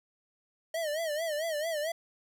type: tone with vibrato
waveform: square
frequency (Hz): 627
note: D#5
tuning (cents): +13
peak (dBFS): -31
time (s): 0.74-1.92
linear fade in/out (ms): 5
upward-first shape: sine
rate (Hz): 4.5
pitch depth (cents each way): 120
effects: none